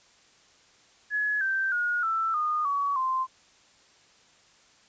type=tone with pitch steps; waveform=sine; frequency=1693 / 1561.5 / 1440.2 / 1328.3 / 1225.1 / 1129.9 / 1042.2 Hz; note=G#6 / G6 / F#6 / E6 / D#6 / C#6 / C6; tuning=+33 / -7 / -47 / +13 / -27 / +33 / -7 cents; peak=-24 dBFS; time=1.1-3.27 s; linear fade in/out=50 ms; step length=310 ms; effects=white hiss -59 dBFS RMS until 4.88 s + resampled to 16000 Hz